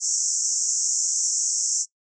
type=band-pass noise; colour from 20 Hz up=white; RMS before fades=-24 dBFS; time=0-1.86 s; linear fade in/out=50 ms; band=5600 to 7700 Hz; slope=96 dB/octave; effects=noise-tail reverb RT60 0.1 s tail -20 dB re dry